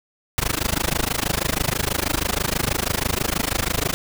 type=noise with amplitude modulation; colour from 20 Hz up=pink; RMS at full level=-19 dBFS; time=0.38-3.94 s; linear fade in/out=0 ms; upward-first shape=sine; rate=26.2 Hz; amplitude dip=100%; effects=none